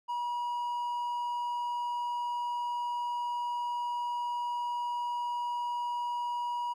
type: tone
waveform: triangle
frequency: 963 Hz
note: B5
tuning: 44 cents flat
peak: -29 dBFS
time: 0.08-6.74 s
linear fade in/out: 20 ms
effects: none